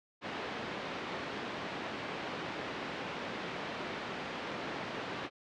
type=band-pass noise; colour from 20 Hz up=pink; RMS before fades=-40 dBFS; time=0.21-5.3 s; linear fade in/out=50 ms; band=220 to 3300 Hz; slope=12 dB/octave; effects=low-pass 5000 Hz 12 dB/octave